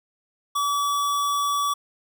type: tone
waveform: square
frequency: 1145 Hz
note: D6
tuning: 44 cents flat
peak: -22 dBFS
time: 0.55-1.74 s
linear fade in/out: 10 ms
effects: none